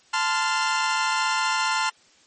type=chord; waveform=sawtooth; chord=F major; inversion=first; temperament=equal with one note detuned; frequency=880 / 1034.5 / 1396.9 Hz; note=A5 / C6 / F6; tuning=0 / -20 / 0 cents; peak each=-22 dBFS; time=0.13-1.9 s; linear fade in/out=10 ms; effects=white hiss -57 dBFS RMS until 2.26 s + MP3 32 kbps